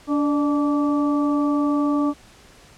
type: harmonic tone with a mistuned harmonic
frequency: 289.6 Hz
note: D4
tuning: 24 cents flat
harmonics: 1 / 2 / 3 / 4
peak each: -18 / -29 / -34 / -28 dBFS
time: 0.07-2.14 s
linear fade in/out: 50 ms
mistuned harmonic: 2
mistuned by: +55 cents
effects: pink hiss -49 dBFS RMS until 2.77 s + low-pass 9000 Hz 12 dB/octave